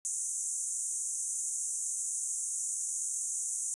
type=band-pass noise; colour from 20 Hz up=pink; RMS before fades=-35 dBFS; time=0.05-3.74 s; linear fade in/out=0 ms; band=6300 to 10000 Hz; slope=96 dB/octave; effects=resampled to 24000 Hz